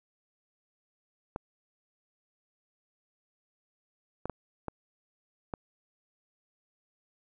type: clicks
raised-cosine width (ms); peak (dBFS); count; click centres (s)
1; -20; 5; 1.361 / 4.256 / 4.297 / 4.683 / 5.538
effects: none